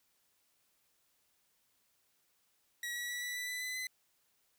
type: tone with pitch steps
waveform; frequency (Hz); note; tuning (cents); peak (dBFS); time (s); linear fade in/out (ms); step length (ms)
sawtooth; 1919 / 1933.5 / 1948 / 1962.7 / 1977.5 / 1992.4 / 2007 / 2023; A#6 / B6 / B6 / B6 / B6 / B6 / B6 / B6; +50 / -37 / -24 / -11 / +2 / +15 / +27 / +41; -34; 2.83-3.87; 2; 130
effects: white hiss -75 dBFS RMS until 4.58 s